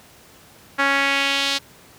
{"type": "tone with band-pass filter sweep", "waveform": "sawtooth", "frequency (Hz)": 277.2, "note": "C#4", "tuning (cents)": 0, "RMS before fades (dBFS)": -20, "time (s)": [0.78, 1.59], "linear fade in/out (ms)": 20, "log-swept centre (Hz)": [1600, 4100], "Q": 1.9, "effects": ["pink hiss -48 dBFS RMS until 1.98 s", "high-pass 80 Hz 12 dB/octave"]}